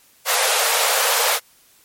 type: high-pass noise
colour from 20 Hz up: pink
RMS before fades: -18 dBFS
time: 0.25-1.4 s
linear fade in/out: 50 ms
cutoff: 450 Hz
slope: 96 dB/octave
effects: white hiss -54 dBFS RMS until 1.84 s + MP3 64 kbps